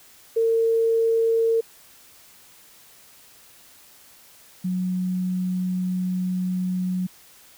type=tone pair in turn; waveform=sine; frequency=454.7 / 183.28 Hz; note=A#4 / F#3; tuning=-43 / -16 cents; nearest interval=octave + major third; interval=1573 cents; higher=first; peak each=-17 / -22 dBFS; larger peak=first; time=0.36-1.61 / 4.64-7.07 s; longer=second; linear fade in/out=10 ms; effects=white hiss -51 dBFS RMS until 7.57 s